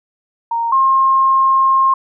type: tone pair in turn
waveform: sine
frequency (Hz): 928 / 1067.2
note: A#5 / C6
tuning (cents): -8 / +34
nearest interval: major second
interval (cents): 242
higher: second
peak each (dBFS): -15 / -9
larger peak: second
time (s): 0.51-0.72 / 0.72-1.94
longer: second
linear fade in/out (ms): 5
effects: none